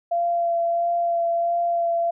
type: tone with vibrato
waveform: sine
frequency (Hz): 684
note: F5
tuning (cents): -36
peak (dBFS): -19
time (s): 0.11-2.11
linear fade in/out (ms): 10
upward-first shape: sine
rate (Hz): 1.5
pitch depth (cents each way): 14
effects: none